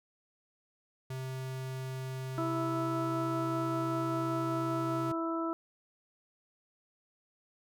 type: tone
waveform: square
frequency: 130.81 Hz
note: C3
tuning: in tune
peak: -37 dBFS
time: 1.1-5.12 s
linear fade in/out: 5 ms
type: harmonic tone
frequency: 329.6 Hz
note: E4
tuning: in tune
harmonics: 1 / 2 / 3 / 4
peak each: -33 / -39 / -42 / -37 dBFS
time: 2.38-5.53 s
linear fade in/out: 0 ms
effects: none